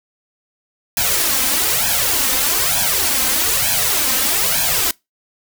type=noise with flanger; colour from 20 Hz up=white; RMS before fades=-17 dBFS; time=0.97-4.91 s; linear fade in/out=2 ms; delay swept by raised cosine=1.2 to 3.9 ms; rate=1.1 Hz; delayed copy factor=+0.9; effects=noise-tail reverb RT60 0.2 s tail -24 dB re dry